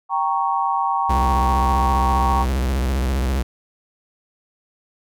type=chord; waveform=sine; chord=G diminished; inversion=none; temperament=equal; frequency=784 / 932.3 / 1108.7 Hz; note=G5 / Bb5 / Db6; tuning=0 / 0 / 0 cents; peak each=-22 dBFS; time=0.09-2.46 s; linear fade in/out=50 ms
type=tone with vibrato; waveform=45% pulse; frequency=65 Hz; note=C2; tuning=11 cents flat; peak=-18 dBFS; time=1.09-3.43 s; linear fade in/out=10 ms; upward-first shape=square; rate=15 Hz; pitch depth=120 cents each way
effects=none